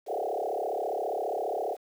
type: tone with frequency modulation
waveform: sine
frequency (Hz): 583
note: D5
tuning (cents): -13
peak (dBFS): -28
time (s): 0.06-1.77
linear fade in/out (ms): 50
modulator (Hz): 34.8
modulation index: 5.5
effects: 9-bit